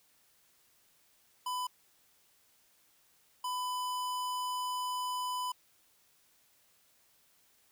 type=tone bursts at uneven times; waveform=square; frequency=1000 Hz; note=B5; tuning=21 cents sharp; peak=-34 dBFS; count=2; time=1.46-1.67 / 3.44-5.52 s; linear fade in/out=5 ms; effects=white hiss -68 dBFS RMS until 7.71 s